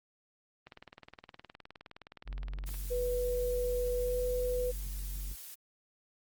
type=click train; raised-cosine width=0.3 ms; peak=-32 dBFS; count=41; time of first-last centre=0.67-2.743 s; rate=19.3 Hz
type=tone; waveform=triangle; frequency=46.54 Hz; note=F#1; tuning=11 cents sharp; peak=-34 dBFS; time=2.25-5.36 s; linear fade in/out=50 ms
type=noise; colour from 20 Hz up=blue; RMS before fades=-47 dBFS; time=2.66-5.55 s; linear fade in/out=10 ms
type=tone with pitch glide; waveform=sine; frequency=491.7 to 496.6 Hz; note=B4 to B4; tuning=-8 to +9 cents; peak=-30 dBFS; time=2.9-4.72 s; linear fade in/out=20 ms; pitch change=+17 cents; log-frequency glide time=3.97-4.2 s
effects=Opus 24 kbps